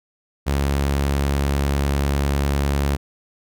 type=tone; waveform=sawtooth; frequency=70.1 Hz; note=C#2; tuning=20 cents sharp; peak=-14 dBFS; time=0.46-2.97 s; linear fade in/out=20 ms; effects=none